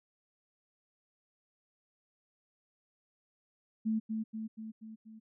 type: tone with echo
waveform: sine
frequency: 220 Hz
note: A3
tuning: in tune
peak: -28 dBFS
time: 3.85-4 s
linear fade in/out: 20 ms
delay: 240 ms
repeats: 5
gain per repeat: -4 dB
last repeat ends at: 5.2 s
effects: none